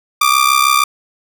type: ring-modulated tone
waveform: sawtooth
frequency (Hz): 1186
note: D6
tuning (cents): +17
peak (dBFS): -3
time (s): 0.21-0.84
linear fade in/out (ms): 5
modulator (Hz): 33.2
effects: none